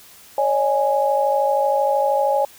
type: chord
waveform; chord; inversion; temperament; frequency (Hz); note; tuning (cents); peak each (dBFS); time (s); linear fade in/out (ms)
sine; C# suspended second; none; equal with one note detuned; 554.4 / 607.3 / 830.6; C#5 / D#5 / G#5; 0 / -42 / 0; -19 / -23 / -19; 0.38-2.45; 2
effects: white hiss -46 dBFS RMS until 2.58 s